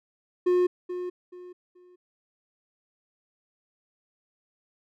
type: tone with echo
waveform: triangle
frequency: 359.4 Hz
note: F4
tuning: 50 cents sharp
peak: -17 dBFS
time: 0.46-0.67 s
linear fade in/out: 10 ms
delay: 430 ms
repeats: 3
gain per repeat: -11 dB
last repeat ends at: 1.96 s
effects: none